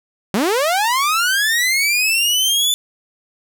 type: linear sweep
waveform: sawtooth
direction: up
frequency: 177.9 to 3514 Hz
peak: -11 dBFS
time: 0.34-2.74 s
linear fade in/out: 0 ms
effects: none